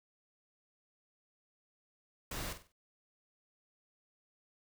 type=noise with echo; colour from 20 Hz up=pink; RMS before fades=-41 dBFS; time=2.31-2.53 s; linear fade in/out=5 ms; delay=48 ms; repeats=4; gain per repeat=-9 dB; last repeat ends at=2.722 s; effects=none